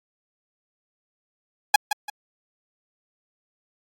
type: tone with echo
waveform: sawtooth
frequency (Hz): 831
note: G#5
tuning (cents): +1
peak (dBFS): -6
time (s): 1.74-1.76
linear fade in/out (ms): 5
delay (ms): 170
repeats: 2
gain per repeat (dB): -10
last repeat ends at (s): 2.1
effects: AAC 64 kbps